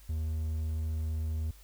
triangle tone, 78.9 Hz, D#2, 25 cents sharp, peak -28 dBFS, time 0.09-1.51 s, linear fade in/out 5 ms, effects added 50 Hz sine -52 dBFS peak until 1.63 s + white hiss -60 dBFS RMS until 1.63 s

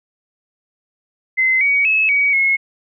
sine tone with pitch steps, 2057 / 2253 / 2588 / 2261 / 2172 Hz, C7 / C#7 / E7 / C#7 / C#7, -30 / +28 / -32 / +34 / -36 cents, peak -12 dBFS, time 1.37-2.57 s, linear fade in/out 20 ms, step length 240 ms, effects none

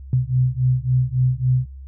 sine beating tone pair, 125.8 / 129.4 Hz, B2 / C3, +32 / -19 cents, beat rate 3.6 Hz, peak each -19 dBFS, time 0.13-1.66 s, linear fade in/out 2 ms, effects noise-tail reverb RT60 0.1 s tail -26 dB re dry + added 67 Hz sine -34 dBFS peak until 1.87 s

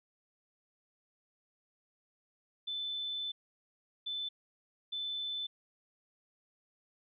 sine tone bursts at uneven times, 3518 Hz, A7, 1 cent flat, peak -35 dBFS, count 3, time 2.67-3.32 / 4.06-4.29 / 4.92-5.47 s, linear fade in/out 10 ms, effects none

